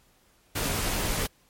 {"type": "noise with comb filter", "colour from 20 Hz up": "pink", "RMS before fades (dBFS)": -28, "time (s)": [0.55, 1.27], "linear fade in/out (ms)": 10, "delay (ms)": 16, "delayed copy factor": -0.6, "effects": ["pink hiss -63 dBFS RMS until 1.49 s", "MP3 64 kbps"]}